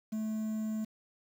triangle tone with quantisation, 217.6 Hz, A3, 19 cents flat, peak -30 dBFS, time 0.12-0.85 s, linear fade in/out 10 ms, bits 9, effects none

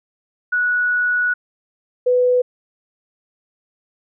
sine tone pair in turn, 1468 / 497.3 Hz, F#6 / B4, -14 / +12 cents, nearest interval octave + perfect fifth, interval 1874 cents, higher first, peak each -15 / -12 dBFS, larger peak second, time 0.52-1.34 / 2.06-2.42 s, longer first, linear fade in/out 10 ms, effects none

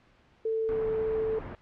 sine tone with pitch glide, 444.9 to 440.8 Hz, A4 to A4, +19 to +3 cents, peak -26 dBFS, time 0.45-1.39 s, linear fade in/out 5 ms, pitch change -16 cents, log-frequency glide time 0.64-0.86 s
pink low-pass noise, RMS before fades -41 dBFS, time 0.69-1.55 s, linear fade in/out 0 ms, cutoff 1400 Hz, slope 12 dB/octave
effects pink hiss -62 dBFS RMS until 1.61 s + low-pass 3000 Hz 12 dB/octave

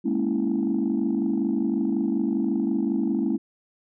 sine chord, A# half-diminished seventh, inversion third, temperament equal, 207.7 / 233.1 / 277.2 / 329.6 Hz, G#3 / A#3 / C#4 / E4, 0 / 0 / 0 / 0 cents, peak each -26 dBFS, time 0.04-3.38 s, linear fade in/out 20 ms, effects tanh soft clip ceiling -15 dBFS

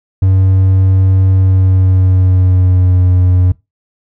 triangle tone with pitch glide, 94.9 to 90.98 Hz, F#2 to F#2, +44 to -29 cents, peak -4 dBFS, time 0.22-3.52 s, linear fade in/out 5 ms, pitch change -73 cents, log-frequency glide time 1.3-3.07 s, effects noise-tail reverb RT60 0.2 s tail -20 dB re dry

